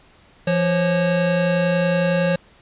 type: tone pair together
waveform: square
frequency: 171.03 / 544 Hz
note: F3 / C#5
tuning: -36 / -33 cents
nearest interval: octave + minor sixth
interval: 2003 cents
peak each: -20 dBFS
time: 0.47-2.36 s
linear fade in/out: 5 ms
effects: pink hiss -52 dBFS RMS until 2.61 s + resampled to 8000 Hz